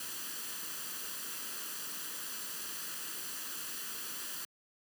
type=noise with comb filter; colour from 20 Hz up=white; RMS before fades=-41 dBFS; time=0-4.45 s; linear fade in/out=2 ms; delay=0.67 ms; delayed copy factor=+0.6; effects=high-pass 200 Hz 12 dB/octave